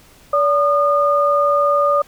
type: tone pair together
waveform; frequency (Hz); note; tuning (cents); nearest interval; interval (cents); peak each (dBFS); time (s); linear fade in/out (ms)
sine; 575 / 1218.4; D5 / D#6; -37 / -37; octave + minor second; 1300; -15; 0.33-2.02; 5
effects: pink hiss -48 dBFS RMS until 2.07 s